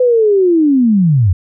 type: linear sweep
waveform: sine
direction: down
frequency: 510 to 82.41 Hz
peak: -7 dBFS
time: 0-1.33 s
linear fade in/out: 5 ms
effects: none